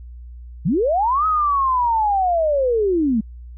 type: linear two-way sweep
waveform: sine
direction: up then down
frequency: 129.7 to 1284 to 205.4 Hz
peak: -15 dBFS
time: 0.65-3.21 s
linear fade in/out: 10 ms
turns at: 1.26 s
effects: added 60 Hz sine -34 dBFS peak until 3.57 s